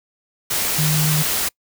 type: tone in noise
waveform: sine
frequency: 153.4 Hz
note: D#3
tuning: 24 cents flat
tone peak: -17 dBFS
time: 0.78-1.23 s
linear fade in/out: 10 ms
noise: white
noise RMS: -21 dBFS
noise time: 0.5-1.49 s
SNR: +1 dB
effects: noise-tail reverb RT60 0.1 s tail -26 dB re dry